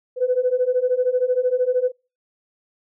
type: beating tone pair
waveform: sine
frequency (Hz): 494.6 / 507.6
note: B4 / B4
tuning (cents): +3 / +47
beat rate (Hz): 13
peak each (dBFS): -20 / -19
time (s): 0.16-1.92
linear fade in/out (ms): 50
effects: noise-tail reverb RT60 0.3 s tail -26 dB re dry + tanh soft clip ceiling -9 dBFS